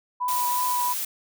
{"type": "tone with vibrato", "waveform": "sine", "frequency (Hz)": 987, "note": "B5", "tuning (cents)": -1, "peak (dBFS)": -23, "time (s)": [0.2, 0.94], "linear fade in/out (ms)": 20, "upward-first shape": "triangle", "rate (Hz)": 2.8, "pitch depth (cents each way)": 19}
{"type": "noise", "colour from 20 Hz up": "blue", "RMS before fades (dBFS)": -29, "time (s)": [0.28, 1.05], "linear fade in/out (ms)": 5}
{"effects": []}